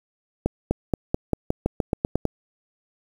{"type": "accelerating click train", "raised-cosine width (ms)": 2, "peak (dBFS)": -7, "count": 12, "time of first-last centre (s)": [0.46, 2.253], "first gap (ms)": 250, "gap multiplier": 0.91, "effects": ["7-bit"]}